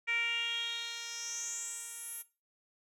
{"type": "tone with band-pass filter sweep", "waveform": "10% pulse", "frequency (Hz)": 466.2, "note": "A#4", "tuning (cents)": 0, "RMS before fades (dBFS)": -38, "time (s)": [0.07, 2.23], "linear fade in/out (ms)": 20, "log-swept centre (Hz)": [2200, 12000], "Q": 5.6, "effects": ["noise-tail reverb RT60 0.3 s tail -18 dB re dry"]}